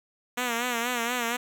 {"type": "tone with vibrato", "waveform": "5% pulse", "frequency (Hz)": 240, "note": "B3", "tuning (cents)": -49, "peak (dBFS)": -15, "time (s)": [0.37, 1.37], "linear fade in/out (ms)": 10, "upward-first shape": "sine", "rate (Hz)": 4.2, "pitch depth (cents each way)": 76, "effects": []}